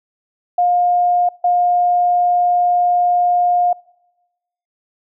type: tone bursts at uneven times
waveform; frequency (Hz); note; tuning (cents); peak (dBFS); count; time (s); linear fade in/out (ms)
sine; 710; F5; +28; -11; 2; 0.58-1.29 / 1.44-3.73; 5
effects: noise-tail reverb RT60 1.0 s tail -25 dB re dry